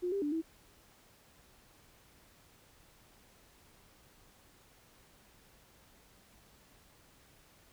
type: tone with pitch steps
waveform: sine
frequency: 357.1 / 396.9 / 293.3 / 324.4 Hz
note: F4 / G4 / D4 / E4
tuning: +39 / +22 / -2 / -28 cents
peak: -31 dBFS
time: 0.02-0.42 s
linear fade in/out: 20 ms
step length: 100 ms
effects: pink hiss -63 dBFS RMS until 7.72 s